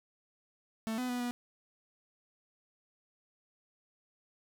45% pulse tone with pitch steps, 222.3 / 251.3 / 246.1 / 243.4 Hz, A3 / B3 / B3 / B3, +18 / +30 / -6 / -25 cents, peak -33 dBFS, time 0.87-1.31 s, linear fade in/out 0 ms, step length 110 ms, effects none

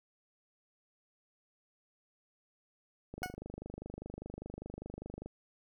click train, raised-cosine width 2 ms, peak -30 dBFS, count 54, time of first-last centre 3.14-5.26 s, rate 25 Hz
20% pulse tone with exponential decay, 733 Hz, F#5, 16 cents flat, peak -27 dBFS, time 3.23-3.35 s, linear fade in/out 1 ms, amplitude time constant 25 ms
effects none

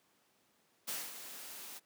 white noise with ADSR envelope, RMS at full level -38 dBFS, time 0.87-1.8 s, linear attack 19 ms, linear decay 220 ms, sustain -10 dB, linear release 28 ms, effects pink hiss -72 dBFS RMS until 1.85 s + high-pass 200 Hz 12 dB/octave

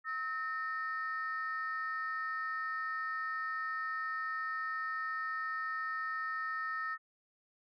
sine tone pair together, 1290 / 1824.3 Hz, E6 / A#6, -38 / -38 cents, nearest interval tritone, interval 600 cents, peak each -36 / -37 dBFS, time 0.04-6.98 s, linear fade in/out 50 ms, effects tanh soft clip ceiling -29 dBFS

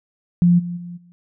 sine tone with level steps, 174.61 Hz, F3, in tune, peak -10 / -24 / -30 / -46 dBFS, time 0.42-1.12 s, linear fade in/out 0 ms, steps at 0.58 / 0.76 / 0.96 s, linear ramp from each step 20 ms, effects none

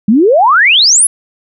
sine exponential sweep, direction up, 196 to 11170 Hz, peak -4 dBFS, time 0.08-1.07 s, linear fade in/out 5 ms, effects none

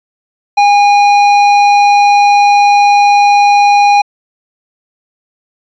triangle tone with hard clipping, 816 Hz, G#5, 31 cents flat, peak -6 dBFS, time 0.57-4.02 s, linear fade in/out 10 ms, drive 14 dB, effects resampled to 16000 Hz

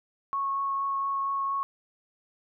sine tone with vibrato, 1100 Hz, C#6, 14 cents flat, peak -26 dBFS, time 0.33-1.63 s, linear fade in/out 0 ms, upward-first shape triangle, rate 4.3 Hz, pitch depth 9 cents each way, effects none

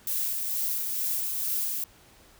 violet noise with tremolo, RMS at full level -28 dBFS, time 0.07-1.84 s, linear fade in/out 2 ms, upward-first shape sine, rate 2.2 Hz, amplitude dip 30%, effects pink hiss -56 dBFS RMS until 2.39 s

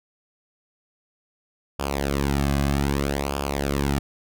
sawtooth tone with flanger, 70.1 Hz, C#2, 20 cents sharp, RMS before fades -24 dBFS, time 1.79-3.99 s, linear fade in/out 5 ms, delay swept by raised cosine 0.5 to 2.2 ms, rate 0.63 Hz, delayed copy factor -0.75, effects none

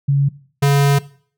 sine / square tone pair in turn, 140 / 141.06 Hz, C#3 / C#3, +18 / +31 cents, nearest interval unison, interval 13 cents, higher second, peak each -11 dBFS, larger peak neither, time 0.08-0.29 / 0.62-0.99 s, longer second, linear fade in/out 10 ms, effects noise-tail reverb RT60 0.5 s tail -19 dB re dry

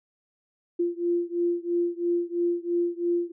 sine beating tone pair, 345.1 / 348.1 Hz, F4 / F4, -21 / -6 cents, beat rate 3 Hz, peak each -26 / -27 dBFS, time 0.79-3.32 s, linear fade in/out 10 ms, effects none

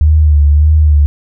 sine tone with vibrato, 75 Hz, D2, 37 cents sharp, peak -4 dBFS, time 0.01-1.06 s, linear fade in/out 0 ms, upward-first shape sine, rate 1.7 Hz, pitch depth 56 cents each way, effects none

